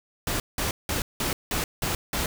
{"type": "noise bursts", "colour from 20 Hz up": "pink", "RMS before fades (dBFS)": -27, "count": 7, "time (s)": [0.27, 2.26], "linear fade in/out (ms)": 2, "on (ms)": 130, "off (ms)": 180, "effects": []}